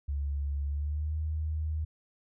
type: tone with pitch glide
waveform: sine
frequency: 70.9 to 77.76 Hz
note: C#2 to D#2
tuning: +40 to 0 cents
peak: -29 dBFS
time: 0.08-1.85 s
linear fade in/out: 10 ms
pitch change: +160 cents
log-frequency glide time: 0.66-1.16 s
effects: none